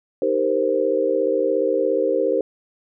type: chord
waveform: sine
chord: C minor seventh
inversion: first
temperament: equal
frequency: 311.1 / 392 / 466.2 / 523.3 Hz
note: Eb4 / G4 / Bb4 / C5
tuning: 0 / 0 / 0 / 0 cents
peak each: -26 / -23 / -22 / -21 dBFS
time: 0.22-2.41 s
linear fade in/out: 2 ms
effects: none